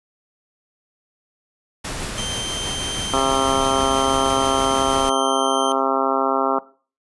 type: noise with tremolo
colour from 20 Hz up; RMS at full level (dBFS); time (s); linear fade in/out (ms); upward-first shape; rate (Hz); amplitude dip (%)
pink; -27; 1.84-5.1; 10; triangle; 6.2; 25
type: tone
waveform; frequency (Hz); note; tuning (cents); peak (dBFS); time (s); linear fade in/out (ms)
sawtooth; 3136; G7; 0; -23; 2.18-5.72; 0
type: harmonic tone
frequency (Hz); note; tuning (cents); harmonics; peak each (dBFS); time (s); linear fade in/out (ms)
134.4; C3; +47; 2 / 3 / 4 / 5 / 6 / 7 / 8 / 9 / 10; -26 / -26 / -26 / -26 / -26 / -26 / -26 / -26 / -26; 3.13-6.59; 5
effects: noise-tail reverb RT60 0.4 s tail -19 dB re dry + resampled to 24000 Hz